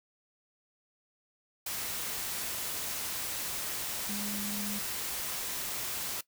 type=tone in noise; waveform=sine; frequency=205.2 Hz; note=G#3; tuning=21 cents flat; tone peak=-37 dBFS; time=4.09-4.79 s; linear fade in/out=5 ms; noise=white; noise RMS=-36 dBFS; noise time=1.66-6.21 s; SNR=-4 dB; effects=noise-tail reverb RT60 0.1 s tail -18 dB re dry